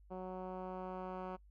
10% pulse tone with low-pass filter sweep, 185 Hz, F#3, in tune, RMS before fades -44 dBFS, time 0.1-1.37 s, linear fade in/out 20 ms, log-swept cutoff 740 to 1400 Hz, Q 0.99, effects noise-tail reverb RT60 0.1 s tail -25 dB re dry + added 50 Hz sine -59 dBFS peak until 1.5 s

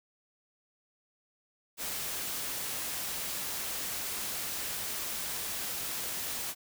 white noise, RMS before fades -36 dBFS, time 1.77-6.55 s, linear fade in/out 50 ms, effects none

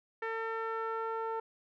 sawtooth tone with low-pass filter sweep, 450 Hz, A4, 39 cents sharp, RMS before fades -36 dBFS, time 0.22-1.4 s, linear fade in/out 5 ms, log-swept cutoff 1800 to 1100 Hz, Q 3.1, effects none

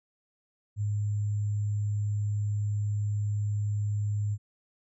sine tone with sample-and-hold, 103.83 Hz, G#2, in tune, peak -26 dBFS, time 0.76-4.38 s, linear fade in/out 50 ms, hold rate 7350 Hz, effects resampled to 24000 Hz

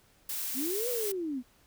blue noise, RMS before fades -35 dBFS, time 0.29-1.12 s, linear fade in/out 5 ms
sine linear two-way sweep, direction up then down, 235 to 503 to 235 Hz, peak -31 dBFS, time 0.54-1.43 s, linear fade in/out 50 ms, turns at 0.89 s
effects pink hiss -64 dBFS RMS until 1.66 s

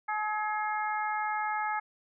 harmonic tone with a mistuned harmonic, 426.4 Hz, G#4, 46 cents sharp, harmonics 2 / 3 / 4 / 5, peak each -31 / -35 / -37 / -39 dBFS, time 0.08-1.8 s, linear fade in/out 10 ms, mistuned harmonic 4, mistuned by -30 cents, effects none

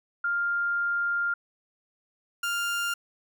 sine / 30% pulse tone pair in turn, 1400 / 1400 Hz, F6 / F6, +4 / +4 cents, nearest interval unison, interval 0 cents, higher neither, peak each -24 dBFS, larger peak neither, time 0.24-1.34 / 2.43-2.94 s, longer first, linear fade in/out 5 ms, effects none

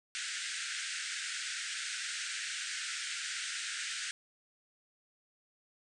pink band-pass noise, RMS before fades -39 dBFS, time 0.15-4.11 s, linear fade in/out 0 ms, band 1400 to 9100 Hz, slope 96 dB/octave, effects none

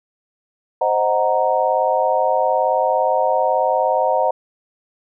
sine chord, C half-diminished seventh, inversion none, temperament equal, 523.3 / 622.3 / 740 / 932.3 Hz, C5 / Eb5 / Gb5 / Bb5, 0 / 0 / 0 / 0 cents, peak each -20 dBFS, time 0.81-4.31 s, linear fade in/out 5 ms, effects none

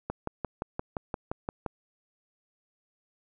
click train, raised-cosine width 1 ms, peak -17 dBFS, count 10, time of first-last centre 0.1-1.663 s, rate 5.76 Hz, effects none

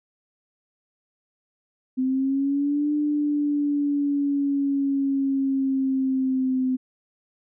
sine linear two-way sweep, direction up then down, 256.6 to 297.5 to 256.6 Hz, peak -20 dBFS, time 1.97-6.77 s, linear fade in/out 20 ms, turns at 2.93 s, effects none

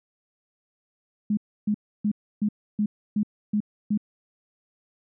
sine tone bursts, 209.5 Hz, G#3, 15 cents sharp, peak -20 dBFS, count 8, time 1.3-3.976 s, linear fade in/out 5 ms, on 72 ms, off 300 ms, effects none

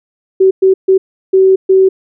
sine tone bursts at uneven times, 380.6 Hz, F#4, 49 cents sharp, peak -4 dBFS, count 5, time 0.4-0.51 / 0.62-0.74 / 0.88-0.98 / 1.33-1.56 / 1.69-1.89 s, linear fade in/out 10 ms, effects none

